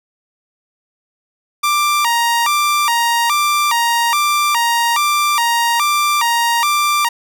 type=tone with vibrato; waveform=sawtooth; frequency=1052 Hz; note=C6; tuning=9 cents sharp; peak=-9 dBFS; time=1.63-7.09 s; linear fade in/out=10 ms; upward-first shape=square; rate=1.2 Hz; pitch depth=200 cents each way; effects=none